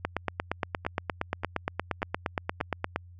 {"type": "two click trains", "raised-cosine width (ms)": 0.5, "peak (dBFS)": [-21, -12], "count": [4, 26], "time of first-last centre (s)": [[0.85, 2.604], [0.05, 2.96]], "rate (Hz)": [1.71, 8.59], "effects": ["added 88 Hz sine -47 dBFS peak until 3.19 s"]}